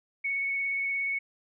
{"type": "tone with vibrato", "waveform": "sine", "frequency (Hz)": 2217, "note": "C#7", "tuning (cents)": 0, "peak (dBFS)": -27, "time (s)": [0.24, 1.19], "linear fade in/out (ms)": 10, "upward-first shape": "sine", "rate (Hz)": 17, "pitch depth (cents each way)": 12, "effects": []}